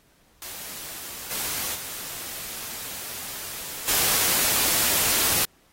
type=noise with level steps; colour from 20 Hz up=white; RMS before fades=-37 / -29 / -35 / -22 dBFS; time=0.42-5.45 s; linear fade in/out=0 ms; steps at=1.3 / 1.74 / 3.87 s; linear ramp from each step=20 ms; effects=pink hiss -61 dBFS RMS until 5.72 s + AAC 48 kbps